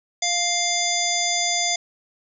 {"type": "harmonic tone", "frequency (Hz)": 699, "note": "F5", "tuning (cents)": 1, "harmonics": [1, 3, 5, 7, 9, 10], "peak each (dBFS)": [-27, -27, -27, -27, -27, -27], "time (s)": [0.22, 1.76], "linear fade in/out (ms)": 5, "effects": []}